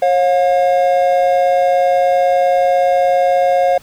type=tone pair together; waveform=triangle; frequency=543.1 / 713 Hz; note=C#5 / F5; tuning=-36 / +36 cents; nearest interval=perfect fourth; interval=472 cents; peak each=-11 dBFS; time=0.02-3.78 s; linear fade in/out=5 ms; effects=pink hiss -45 dBFS RMS until 3.82 s